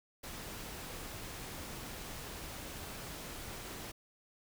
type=noise; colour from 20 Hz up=pink; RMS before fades=-45 dBFS; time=0.23-3.92 s; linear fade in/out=10 ms; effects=none